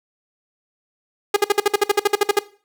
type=tone bursts; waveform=sawtooth; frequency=410 Hz; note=G#4; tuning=22 cents flat; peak=-8 dBFS; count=14; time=1.34-2.391 s; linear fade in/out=5 ms; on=24 ms; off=55 ms; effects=noise-tail reverb RT60 0.4 s tail -18 dB re dry